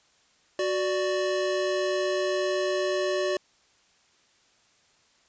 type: tone pair together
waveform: square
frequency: 370.4 / 588 Hz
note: F#4 / D5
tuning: +2 / +2 cents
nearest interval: minor sixth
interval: 800 cents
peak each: -28 dBFS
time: 0.59-3.37 s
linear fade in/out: 2 ms
effects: white hiss -63 dBFS RMS until 5.28 s + resampled to 16000 Hz